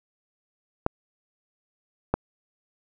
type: clicks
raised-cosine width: 1 ms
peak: -7 dBFS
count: 2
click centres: 0.864 / 2.14 s
effects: none